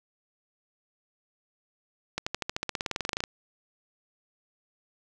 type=accelerating click train; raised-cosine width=0.2 ms; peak=-12 dBFS; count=20; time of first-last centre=2.18-3.238 s; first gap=85 ms; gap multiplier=0.95; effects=none